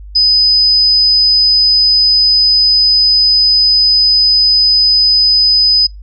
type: tone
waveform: sine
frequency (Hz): 5010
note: D#8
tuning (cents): +11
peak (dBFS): -6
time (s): 0.15-5.87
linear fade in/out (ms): 10
effects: noise-tail reverb RT60 0.2 s tail -26 dB re dry + added 50 Hz sine -28 dBFS peak until 6.02 s